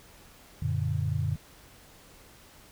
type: chord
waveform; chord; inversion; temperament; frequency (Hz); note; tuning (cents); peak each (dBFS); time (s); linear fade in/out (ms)
sine; Gb augmented; none; equal with one note detuned; 92.5 / 116.54 / 146.24; Gb2 / Bb2 / D3; 0 / 0 / -7; -30 / -31 / -30; 0.62-1.36; 5
effects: pink hiss -54 dBFS RMS until 2.71 s